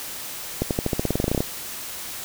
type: accelerating click train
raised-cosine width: 2 ms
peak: -8 dBFS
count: 16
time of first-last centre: 0.62-1.405 s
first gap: 88 ms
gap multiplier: 0.92
effects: white hiss -34 dBFS RMS until 2.24 s